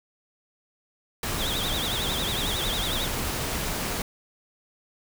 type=noise; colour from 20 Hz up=pink; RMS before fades=-29 dBFS; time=1.23-4.02 s; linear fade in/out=2 ms
type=tone with vibrato; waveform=triangle; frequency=3515 Hz; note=A7; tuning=2 cents flat; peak=-28 dBFS; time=1.37-3.09 s; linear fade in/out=50 ms; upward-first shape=triangle; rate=11 Hz; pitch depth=200 cents each way
effects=none